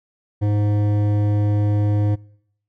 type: tone with hard clipping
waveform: triangle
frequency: 103.83 Hz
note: G#2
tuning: in tune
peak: -18 dBFS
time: 0.41-2.16 s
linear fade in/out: 20 ms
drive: 16 dB
effects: noise-tail reverb RT60 0.8 s tail -26 dB re dry